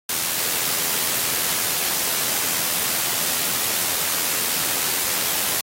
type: noise with amplitude modulation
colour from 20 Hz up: white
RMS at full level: -21 dBFS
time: 0.09-5.61 s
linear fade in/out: 5 ms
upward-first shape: sine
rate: 83.6 Hz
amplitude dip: 35%
effects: high-pass 100 Hz 12 dB/octave + AAC 48 kbps